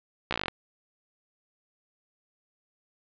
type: slowing click train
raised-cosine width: 0.3 ms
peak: -12 dBFS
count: 10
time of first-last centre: 0.31-0.482 s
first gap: 15 ms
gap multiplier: 1.06
effects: resampled to 11025 Hz + 8-bit